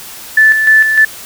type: tone with tremolo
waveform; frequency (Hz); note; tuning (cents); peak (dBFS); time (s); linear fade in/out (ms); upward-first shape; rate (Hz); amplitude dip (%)
sine; 1752; A6; -8; -3; 0.37-1.05; 5; square; 3.3; 50
effects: white hiss -30 dBFS RMS until 1.25 s